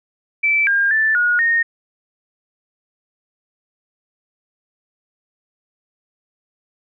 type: tone with pitch steps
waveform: sine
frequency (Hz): 2322 / 1609 / 1762 / 1446 / 1849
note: D7 / G6 / A6 / F#6 / A#6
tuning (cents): -20 / +45 / +2 / -40 / -15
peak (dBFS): -13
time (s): 0.43-1.63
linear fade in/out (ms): 10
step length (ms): 240
effects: none